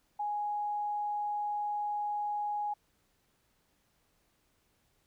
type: tone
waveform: sine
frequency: 830.6 Hz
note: G#5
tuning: in tune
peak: -31 dBFS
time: 0.19-2.74 s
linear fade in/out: 10 ms
effects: pink hiss -73 dBFS RMS until 5.06 s